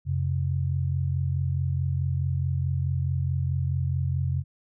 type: tone pair together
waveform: sine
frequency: 89.4 / 134.07 Hz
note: F2 / C3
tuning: +41 / +43 cents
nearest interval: perfect fifth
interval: 702 cents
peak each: -26 dBFS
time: 0.05-4.44 s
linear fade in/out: 50 ms
effects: none